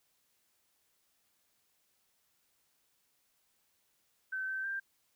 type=tone with pitch steps; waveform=sine; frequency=1535 / 1546 / 1583 Hz; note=G6 / G6 / G6; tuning=-37 / -24 / +17 cents; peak=-34 dBFS; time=4.32-4.8 s; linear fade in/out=10 ms; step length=160 ms; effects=white hiss -75 dBFS RMS until 5.15 s